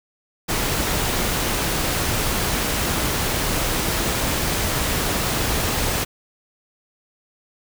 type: noise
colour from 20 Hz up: pink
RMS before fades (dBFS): -22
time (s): 0.48-6.05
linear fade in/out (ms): 20
effects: none